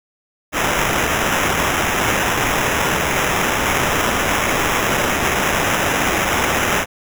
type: noise with sample-and-hold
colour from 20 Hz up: white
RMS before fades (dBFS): -18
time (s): 0.52-6.86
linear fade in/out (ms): 50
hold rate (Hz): 4410
effects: none